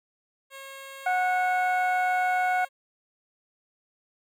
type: tone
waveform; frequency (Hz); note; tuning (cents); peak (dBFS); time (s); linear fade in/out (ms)
10% pulse; 543; C#5; -36; -32; 0.5-2.69; 50
type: harmonic tone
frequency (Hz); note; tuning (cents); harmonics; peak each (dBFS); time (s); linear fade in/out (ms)
733; F#5; -16; 1 / 2 / 3; -23 / -29 / -33; 1.06-2.65; 5
effects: none